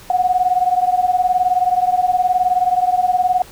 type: beating tone pair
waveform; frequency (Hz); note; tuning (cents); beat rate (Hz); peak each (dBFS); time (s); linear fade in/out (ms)
sine; 724 / 743; F#5 / F#5; -38 / +7; 19; -15 / -17; 0.1-3.42; 2
effects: pink hiss -41 dBFS RMS until 3.51 s